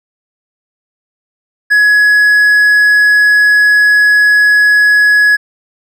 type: tone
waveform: triangle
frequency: 1682 Hz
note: G#6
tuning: 22 cents sharp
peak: -3 dBFS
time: 1.7-5.37 s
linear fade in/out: 20 ms
effects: none